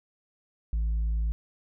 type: tone with tanh clipping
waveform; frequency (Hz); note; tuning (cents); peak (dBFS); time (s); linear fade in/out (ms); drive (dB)
sine; 55; A1; 0; -25; 0.73-1.32; 0; 2
effects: none